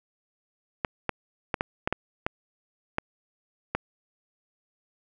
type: clicks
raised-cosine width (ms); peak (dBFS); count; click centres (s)
0.5; -10; 9; 0.848 / 1.093 / 1.542 / 1.609 / 1.875 / 1.926 / 2.265 / 2.984 / 3.75
effects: none